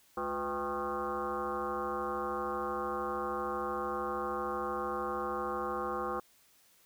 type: tone with frequency modulation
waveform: sine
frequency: 791 Hz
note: G5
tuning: 15 cents sharp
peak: -32 dBFS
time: 0.17-6.2 s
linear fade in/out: 5 ms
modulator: 145 Hz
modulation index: 3.6
effects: white hiss -65 dBFS RMS until 6.85 s